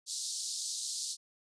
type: band-pass noise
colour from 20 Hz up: pink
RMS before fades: -38 dBFS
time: 0.06-1.17 s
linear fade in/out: 50 ms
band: 4000 to 9200 Hz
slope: 48 dB/octave
effects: none